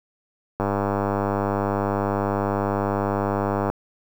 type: click train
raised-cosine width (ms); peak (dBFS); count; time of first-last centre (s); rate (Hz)
1; -9; 311; 0.6-3.7; 100
effects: 7-bit